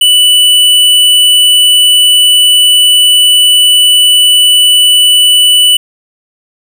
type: tone with hard clipping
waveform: triangle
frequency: 2970 Hz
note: F#7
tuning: 6 cents sharp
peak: -4 dBFS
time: 0.01-5.77 s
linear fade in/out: 5 ms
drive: 17 dB
effects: none